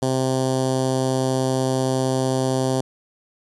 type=tone with notch filter; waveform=10% pulse; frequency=130.81 Hz; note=C3; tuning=in tune; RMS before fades=-21 dBFS; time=0.02-2.81 s; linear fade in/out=5 ms; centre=2100 Hz; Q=0.63; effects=resampled to 24000 Hz